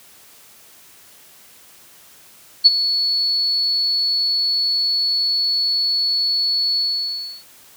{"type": "tone with ADSR envelope", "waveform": "sine", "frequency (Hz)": 4411, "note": "C#8", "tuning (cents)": -9, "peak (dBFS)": -3, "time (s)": [2.64, 7.44], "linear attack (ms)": 21, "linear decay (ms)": 29, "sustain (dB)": -13, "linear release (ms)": 660, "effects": ["white hiss -47 dBFS RMS until 7.76 s", "high-pass 60 Hz 12 dB/octave"]}